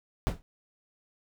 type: noise with exponential decay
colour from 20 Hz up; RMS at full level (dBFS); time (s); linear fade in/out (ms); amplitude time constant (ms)
brown; -22; 0.27-0.42; 0; 32
effects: none